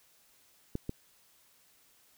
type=clicks; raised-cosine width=3 ms; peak=-20 / -21 dBFS; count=2; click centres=0.754 / 0.894 s; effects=white hiss -65 dBFS RMS until 2.17 s